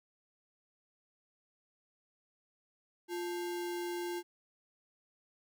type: tone with sample-and-hold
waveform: sine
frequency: 349.7 Hz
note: F4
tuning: 2 cents sharp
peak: -35 dBFS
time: 3.08-4.23 s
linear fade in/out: 50 ms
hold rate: 1225 Hz
effects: none